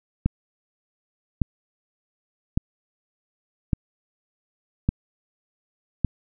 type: click train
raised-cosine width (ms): 5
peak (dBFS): -7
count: 6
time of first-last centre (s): 0.26-6.047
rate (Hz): 0.864
effects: none